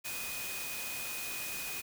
sine tone in noise, 2489 Hz, D#7, in tune, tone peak -42 dBFS, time 0.04-1.82 s, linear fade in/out 20 ms, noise white, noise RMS -40 dBFS, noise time 0.04-1.82 s, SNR -5 dB, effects none

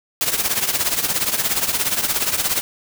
white noise with tremolo, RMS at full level -17 dBFS, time 0.21-2.61 s, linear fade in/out 0 ms, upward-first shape triangle, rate 17 Hz, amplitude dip 80%, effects none

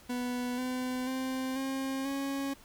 40% pulse tone with pitch steps, 246.9 / 253.7 / 260.7 / 267.9 / 275.2 Hz, B3 / B3 / C4 / C4 / C#4, 0 / +47 / -6 / +41 / -12 cents, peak -31 dBFS, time 0.09-2.54 s, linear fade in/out 10 ms, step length 490 ms, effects pink hiss -57 dBFS RMS until 2.64 s

